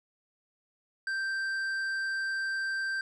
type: tone with tanh clipping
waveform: sine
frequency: 1568 Hz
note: G6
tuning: in tune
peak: -31 dBFS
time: 1.07-3.01 s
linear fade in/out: 2 ms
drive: 8 dB
effects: none